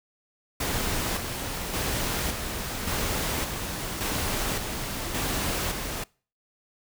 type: noise with tremolo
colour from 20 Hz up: pink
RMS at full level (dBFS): -28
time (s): 0.6-6.04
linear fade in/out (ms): 5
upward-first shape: square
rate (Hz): 0.88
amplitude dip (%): 40
effects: noise-tail reverb RT60 0.4 s tail -25 dB re dry